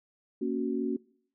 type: chord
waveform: sine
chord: F# major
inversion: first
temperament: equal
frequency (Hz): 233.1 / 277.2 / 370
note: A#3 / C#4 / F#4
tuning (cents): 0 / 0 / 0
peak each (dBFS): -32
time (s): 0.41-0.97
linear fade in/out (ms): 10
effects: noise-tail reverb RT60 0.6 s tail -23 dB re dry